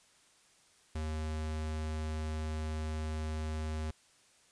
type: tone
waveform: square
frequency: 77.9 Hz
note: D#2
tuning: 3 cents sharp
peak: -35 dBFS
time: 0.95-3.91 s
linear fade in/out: 5 ms
effects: white hiss -65 dBFS RMS until 4.51 s + resampled to 22050 Hz